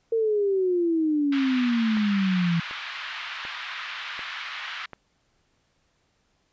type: exponential sweep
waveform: sine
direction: down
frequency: 460.5 to 165.5 Hz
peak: -20 dBFS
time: 0.12-2.6 s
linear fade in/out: 5 ms
type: band-pass noise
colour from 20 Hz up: pink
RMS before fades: -35 dBFS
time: 1.32-4.86 s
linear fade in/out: 5 ms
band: 1200 to 3600 Hz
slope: 24 dB/octave
type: click train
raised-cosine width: 0.5 ms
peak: -23 dBFS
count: 5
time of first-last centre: 1.97-4.933 s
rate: 1.35 Hz
effects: pink hiss -69 dBFS RMS until 6.52 s + resampled to 16000 Hz